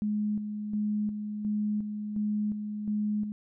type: tone with tremolo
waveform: sine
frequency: 210 Hz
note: G#3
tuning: 19 cents sharp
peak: -26 dBFS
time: 0.02-3.32 s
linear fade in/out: 0 ms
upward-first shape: square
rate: 1.4 Hz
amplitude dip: 50%
effects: none